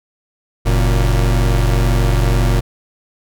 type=tone pair together; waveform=45% pulse; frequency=46.07 / 116.1 Hz; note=F#1 / A#2; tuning=-7 / -7 cents; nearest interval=octave + major third; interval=1600 cents; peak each=-13 / -16 dBFS; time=0.65-2.61 s; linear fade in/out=20 ms; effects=none